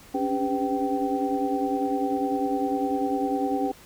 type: tone cluster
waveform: sine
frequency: 275.3 / 285.3 / 400.1 / 502 / 774 Hz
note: C#4 / C#4 / G4 / B4 / G5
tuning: -12 / +50 / +35 / +28 / -22 cents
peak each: -28 / -30 / -31 / -32 / -28 dBFS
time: 0.14-3.72 s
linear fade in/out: 10 ms
effects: pink hiss -50 dBFS RMS until 3.85 s